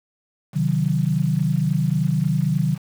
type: chord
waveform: sine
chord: C diminished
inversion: none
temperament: equal with one note detuned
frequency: 131.95 / 155.56 / 185 Hz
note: C3 / Eb3 / Gb3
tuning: +15 / 0 / 0 cents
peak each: -23 / -20 / -23 dBFS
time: 0.53-2.78 s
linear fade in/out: 50 ms
effects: 7-bit